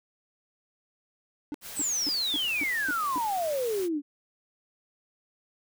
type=tone bursts; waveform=triangle; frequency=293.7 Hz; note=D4; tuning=in tune; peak=-29 dBFS; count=7; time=1.52-3.181 s; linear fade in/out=0 ms; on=23 ms; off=250 ms
type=noise; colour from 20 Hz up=white; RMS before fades=-41 dBFS; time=1.61-3.89 s; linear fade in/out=50 ms
type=exponential sweep; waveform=sine; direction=down; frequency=8372 to 277.4 Hz; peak=-26 dBFS; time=1.75-4.02 s; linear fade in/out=50 ms
effects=none